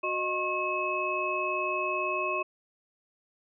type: tone cluster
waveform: sine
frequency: 366.4 / 617 / 1082 / 2576 Hz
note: F#4 / D#5 / C#6 / E7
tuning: -17 / -15 / -42 / -41 cents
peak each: -35 / -34 / -31 / -32 dBFS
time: 0.03-2.43 s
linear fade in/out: 10 ms
effects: none